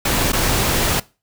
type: noise with dropouts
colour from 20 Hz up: pink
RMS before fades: -18 dBFS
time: 0.05-1 s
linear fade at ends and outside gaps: 5 ms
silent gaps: 0.32-0.33 s
effects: noise-tail reverb RT60 0.3 s tail -21 dB re dry